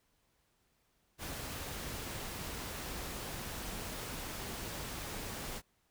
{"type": "noise", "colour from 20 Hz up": "pink", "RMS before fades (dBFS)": -42, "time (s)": [1.18, 5.62], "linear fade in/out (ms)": 50, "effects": ["pink hiss -75 dBFS RMS until 5.9 s"]}